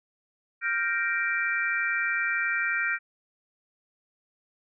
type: chord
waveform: sine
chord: G minor seventh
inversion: third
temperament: equal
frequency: 1396.9 / 1568 / 1864.7 / 2349 Hz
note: F6 / G6 / Bb6 / D7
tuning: 0 / 0 / 0 / 0 cents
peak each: -30 dBFS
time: 0.61-2.99 s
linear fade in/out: 50 ms
effects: none